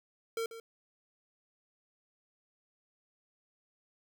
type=tone with echo; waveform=square; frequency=455.7 Hz; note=A#4; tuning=39 cents flat; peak=-33 dBFS; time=0.37-0.46 s; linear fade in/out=2 ms; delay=140 ms; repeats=1; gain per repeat=-12 dB; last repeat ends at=0.6 s; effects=none